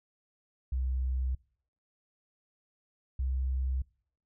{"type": "tone pair in turn", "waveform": "sine", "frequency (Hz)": [64.3, 65.08], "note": ["C2", "C2"], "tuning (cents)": [-30, -9], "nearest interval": "unison", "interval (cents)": 21, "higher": "second", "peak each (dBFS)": -28, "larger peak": "neither", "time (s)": [[0.72, 1.35], [3.19, 3.82]], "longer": "neither", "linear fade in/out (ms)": 5, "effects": ["noise-tail reverb RT60 0.6 s tail -25 dB re dry"]}